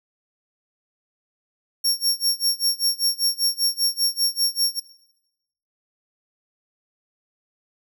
sawtooth tone with tremolo, 5520 Hz, F8, 21 cents flat, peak -14 dBFS, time 1.84-4.8 s, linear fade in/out 10 ms, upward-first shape sine, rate 5.1 Hz, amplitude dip 95%, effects noise-tail reverb RT60 0.9 s tail -17 dB re dry

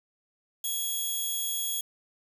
5% pulse tone, 3336 Hz, G#7, 7 cents sharp, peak -21 dBFS, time 0.64-1.81 s, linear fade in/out 5 ms, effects 8-bit

